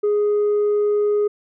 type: tone with tanh clipping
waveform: sine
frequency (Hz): 415.3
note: G#4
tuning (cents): 0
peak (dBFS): -16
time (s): 0.03-1.28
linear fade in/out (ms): 10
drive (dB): 1
effects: none